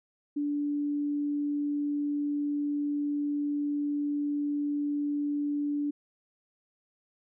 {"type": "tone", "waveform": "sine", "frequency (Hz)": 290.8, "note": "D4", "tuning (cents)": -17, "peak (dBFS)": -27, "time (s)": [0.36, 5.91], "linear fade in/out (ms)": 10, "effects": []}